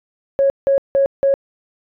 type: tone bursts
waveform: sine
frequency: 550 Hz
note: C#5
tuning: 14 cents flat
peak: -10 dBFS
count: 4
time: 0.39-1.34 s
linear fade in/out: 0 ms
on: 110 ms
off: 170 ms
effects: tanh soft clip ceiling -6 dBFS